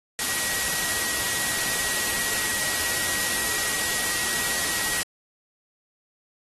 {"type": "tone in noise", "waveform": "sine", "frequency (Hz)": 1908, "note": "A#6", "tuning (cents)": 40, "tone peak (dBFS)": -33, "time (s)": [0.19, 5.03], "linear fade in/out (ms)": 0, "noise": "white", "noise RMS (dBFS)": -26, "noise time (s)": [0.19, 5.03], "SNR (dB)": -10, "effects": ["AAC 32 kbps"]}